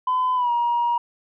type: tone with pitch glide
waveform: sine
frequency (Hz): 1013 to 950.6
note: B5 to A#5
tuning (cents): +44 to +34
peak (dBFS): -17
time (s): 0.07-0.98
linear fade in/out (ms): 5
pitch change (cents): -110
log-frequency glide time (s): 0.35-0.51
effects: tanh soft clip ceiling -15 dBFS